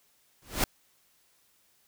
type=noise with exponential growth; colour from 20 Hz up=pink; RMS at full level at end=-22 dBFS; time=0.42-0.64 s; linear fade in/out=2 ms; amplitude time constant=47 ms; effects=white hiss -67 dBFS RMS until 1.87 s